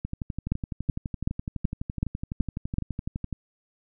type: two click trains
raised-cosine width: 5 ms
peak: -18 / -11 dBFS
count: 40 / 7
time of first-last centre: 0.05-3.327 / 0.52-2.784 s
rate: 11.9 / 2.65 Hz
effects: none